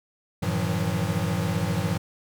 square tone cluster, 95.1 / 112.5 / 156.2 / 169.4 / 184.1 Hz, F#2 / A2 / D#3 / E3 / F#3, +48 / +39 / +7 / +48 / -8 cents, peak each -31 dBFS, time 0.42-1.98 s, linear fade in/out 10 ms, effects none

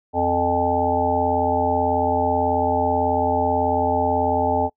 harmonic tone with a mistuned harmonic, 87.31 Hz, F2, in tune, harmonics 1 / 3 / 5 / 7 / 9 / 10, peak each -28 / -26 / -25 / -24 / -22 / -24 dBFS, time 0.13-4.7 s, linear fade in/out 50 ms, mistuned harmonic 10, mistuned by -18 cents, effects noise-tail reverb RT60 0.1 s tail -24 dB re dry

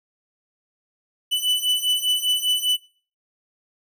45% pulse beating tone pair, 2984 / 2989 Hz, F#7 / F#7, +14 / +17 cents, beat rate 5 Hz, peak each -23 / -22 dBFS, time 1.31-2.77 s, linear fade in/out 20 ms, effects noise-tail reverb RT60 0.4 s tail -20 dB re dry

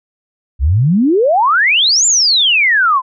sine exponential two-way sweep, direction up then down, 60.1 to 7400 to 992 Hz, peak -8 dBFS, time 0.59-3.02 s, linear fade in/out 50 ms, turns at 2.06 s, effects none

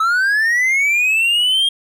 triangle linear sweep, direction up, 1284 to 3245 Hz, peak -11 dBFS, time 0-1.69 s, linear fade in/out 5 ms, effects none

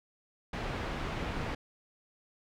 pink low-pass noise, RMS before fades -36 dBFS, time 0.53-1.55 s, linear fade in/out 5 ms, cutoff 2600 Hz, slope 12 dB/octave, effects none

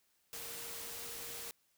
sine tone in noise, 466.2 Hz, A#4, in tune, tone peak -56 dBFS, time 0.33-1.51 s, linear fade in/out 0 ms, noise white, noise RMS -45 dBFS, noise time 0.33-1.51 s, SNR -14 dB, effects white hiss -75 dBFS RMS until 1.77 s

